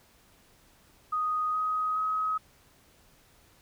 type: tone with pitch steps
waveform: sine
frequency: 1244.5 / 1257.5 / 1270.6 Hz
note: D#6 / D#6 / D#6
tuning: 0 / +18 / +36 cents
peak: -26 dBFS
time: 1.12-2.38 s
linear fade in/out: 10 ms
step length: 420 ms
effects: pink hiss -61 dBFS RMS until 3.61 s